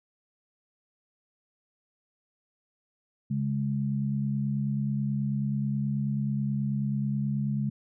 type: tone pair together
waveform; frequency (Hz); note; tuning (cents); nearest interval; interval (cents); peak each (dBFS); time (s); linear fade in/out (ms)
sine; 138.2 / 207.5; C#3 / G#3; -5 / -1; perfect fifth; 704; -28 / -29; 3.3-7.7; 10
effects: none